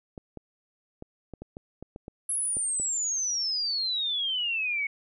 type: clicks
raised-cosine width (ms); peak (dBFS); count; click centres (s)
2; -26; 11; 0.178 / 0.373 / 1.024 / 1.337 / 1.42 / 1.569 / 1.826 / 1.961 / 2.081 / 2.569 / 2.799
type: exponential sweep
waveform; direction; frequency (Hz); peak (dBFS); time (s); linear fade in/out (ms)
sine; down; 10980 to 2198; -26; 2.29-4.87; 5
effects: none